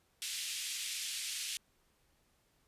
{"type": "band-pass noise", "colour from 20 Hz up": "pink", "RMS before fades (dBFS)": -40, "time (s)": [0.22, 1.57], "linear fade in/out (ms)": 0, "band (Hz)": [2500, 11000], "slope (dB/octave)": 24, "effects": ["pink hiss -73 dBFS RMS until 2.67 s", "resampled to 32000 Hz"]}